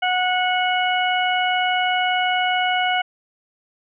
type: harmonic tone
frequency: 733 Hz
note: F#5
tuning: 16 cents flat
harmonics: 1 / 2 / 3 / 4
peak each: -20 / -24 / -25 / -25 dBFS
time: 0.02-3.02 s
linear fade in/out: 10 ms
effects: none